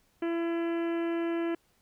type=harmonic tone; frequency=336.1 Hz; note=E4; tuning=34 cents sharp; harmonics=1 / 2 / 3 / 4 / 5 / 6 / 7 / 8 / 9; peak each=-28 / -39 / -45 / -46 / -45 / -50 / -50 / -53 / -54 dBFS; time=0.22-1.55 s; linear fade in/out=5 ms; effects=pink hiss -69 dBFS RMS until 1.81 s